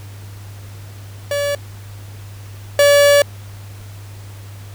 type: tone pair in turn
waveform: 45% pulse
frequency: 573 / 573 Hz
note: D5 / D5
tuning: -43 / -43 cents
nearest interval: unison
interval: 0 cents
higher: neither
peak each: -17 / -8 dBFS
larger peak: second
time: 1.31-1.55 / 2.79-3.22 s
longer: second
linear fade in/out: 2 ms
effects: added 100 Hz sine -32 dBFS peak until 4.74 s + pink hiss -43 dBFS RMS until 4.74 s